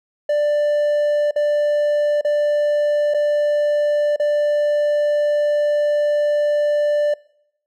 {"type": "tone with dropouts", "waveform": "triangle", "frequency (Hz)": 590, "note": "D5", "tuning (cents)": 8, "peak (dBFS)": -13, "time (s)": [0.29, 7.14], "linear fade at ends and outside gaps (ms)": 5, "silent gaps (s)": [[1.311, 1.36], [2.212, 2.247], [3.139, 3.144], [4.162, 4.197]], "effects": ["noise-tail reverb RT60 0.8 s tail -24 dB re dry"]}